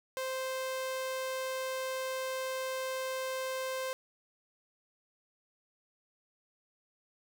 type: tone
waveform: sawtooth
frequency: 522 Hz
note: C5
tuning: 4 cents flat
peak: -30 dBFS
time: 0.17-3.93 s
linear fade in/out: 0 ms
effects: none